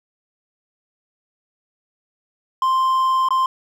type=tone with dropouts; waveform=triangle; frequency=1046.5 Hz; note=C6; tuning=in tune; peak=-13 dBFS; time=2.62-3.46 s; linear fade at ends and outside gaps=2 ms; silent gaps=3.287-3.306 s; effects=none